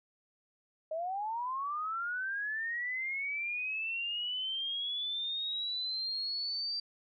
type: linear sweep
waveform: sine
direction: up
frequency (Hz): 617 to 4694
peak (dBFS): -33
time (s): 0.91-6.8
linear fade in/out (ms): 5
effects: none